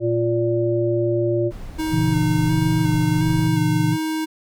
harmonic tone, 116.54 Hz, A#2, in tune, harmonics 1 / 3 / 5, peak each -23 / -19 / -24 dBFS, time 0-1.52 s, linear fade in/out 50 ms
brown noise, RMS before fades -33 dBFS, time 1.5-3.49 s, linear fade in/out 20 ms
square tone with vibrato, 311.1 Hz, D#4, in tune, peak -22 dBFS, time 1.78-4.26 s, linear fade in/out 20 ms, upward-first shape square, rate 1.4 Hz, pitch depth 22 cents each way
sine chord, A# diminished, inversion none, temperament equal, 116.54 / 138.59 / 164.81 Hz, A#2 / C#3 / E3, 0 / 0 / 0 cents, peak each -22 / -23 / -20 dBFS, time 1.9-3.98 s, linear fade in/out 50 ms
effects none

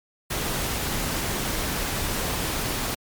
pink noise, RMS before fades -27 dBFS, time 0.3-2.95 s, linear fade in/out 10 ms, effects MP3 96 kbps

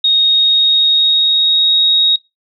sine tone with pitch glide, 3733 to 3770 Hz, A#7 to A#7, +2 to +19 cents, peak -8 dBFS, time 0.04-2.16 s, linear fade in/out 5 ms, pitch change +17 cents, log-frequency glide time 0.21-1.74 s, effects noise-tail reverb RT60 0.2 s tail -21 dB re dry

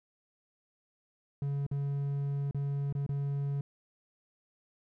triangle tone with dropouts, 140.8 Hz, C#3, 27 cents sharp, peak -28 dBFS, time 1.42-3.61 s, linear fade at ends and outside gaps 2 ms, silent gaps 1.665-1.713 / 2.511-2.546 / 2.926-2.951 / 3.064-3.091 s, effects none

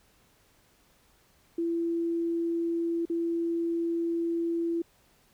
sine tone with dropouts, 336.2 Hz, E4, 34 cents sharp, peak -26 dBFS, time 1.58-4.82 s, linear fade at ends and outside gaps 5 ms, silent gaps 3.054-3.098 s, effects pink hiss -64 dBFS RMS until 5.33 s

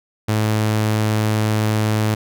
sawtooth tone, 107.9 Hz, A2, 33 cents flat, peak -12 dBFS, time 0.28-2.15 s, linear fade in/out 10 ms, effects none

